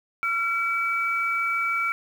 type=tone pair together; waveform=sine; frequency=1366.7 / 2293 Hz; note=F6 / D7; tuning=-38 / -42 cents; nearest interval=major sixth; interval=896 cents; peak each=-25 dBFS; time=0.23-1.92 s; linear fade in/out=0 ms; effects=8-bit